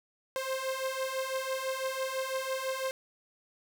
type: beating tone pair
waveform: sawtooth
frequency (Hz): 523.3 / 529.3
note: C5 / C5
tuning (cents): 0 / +20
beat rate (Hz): 6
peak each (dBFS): -32 / -30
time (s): 0.36-2.91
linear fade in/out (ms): 0
effects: none